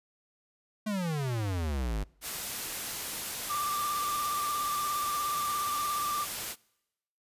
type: exponential sweep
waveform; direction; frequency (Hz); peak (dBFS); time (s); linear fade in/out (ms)
square; down; 220 to 48.33; -30; 0.86-2.04; 10
type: noise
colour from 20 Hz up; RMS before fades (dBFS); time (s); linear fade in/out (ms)
white; -36; 2.21-6.56; 50
type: tone with vibrato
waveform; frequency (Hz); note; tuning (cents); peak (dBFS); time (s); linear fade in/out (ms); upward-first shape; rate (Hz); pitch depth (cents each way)
triangle; 1180; D6; +8; -28; 3.49-6.25; 20; sine; 17; 28
effects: noise-tail reverb RT60 0.9 s tail -25 dB re dry + resampled to 32000 Hz